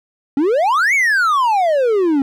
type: exponential two-way sweep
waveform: triangle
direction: up then down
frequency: 264.8 to 2300 to 264.8 Hz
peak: -10 dBFS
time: 0.37-2.22 s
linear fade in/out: 2 ms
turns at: 0.94 s
effects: none